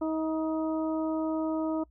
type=harmonic tone with a mistuned harmonic; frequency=317.1 Hz; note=D#4; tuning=33 cents sharp; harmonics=1 / 2 / 3 / 4; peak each=-28 / -34 / -39 / -42 dBFS; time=0.01-1.84 s; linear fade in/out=10 ms; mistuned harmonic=4; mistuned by=-20 cents; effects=noise-tail reverb RT60 0.1 s tail -25 dB re dry + added 60 Hz sine -57 dBFS peak until 1.9 s